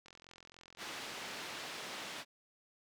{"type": "click train", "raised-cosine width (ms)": 0.2, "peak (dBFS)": -38, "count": 68, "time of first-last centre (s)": [0.06, 1.6], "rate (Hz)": 43.5}
{"type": "band-pass noise", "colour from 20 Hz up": "white", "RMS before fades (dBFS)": -45, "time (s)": [0.77, 2.25], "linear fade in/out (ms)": 50, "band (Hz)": [170, 3800], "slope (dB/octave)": 12}
{"effects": []}